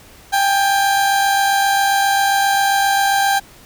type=tone pair together; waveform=30% pulse; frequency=790.5 / 838 Hz; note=G5 / G#5; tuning=+14 / +15 cents; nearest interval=minor second; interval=101 cents; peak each=-11 / -21 dBFS; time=0.32-3.4 s; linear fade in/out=20 ms; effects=pink hiss -44 dBFS RMS until 3.65 s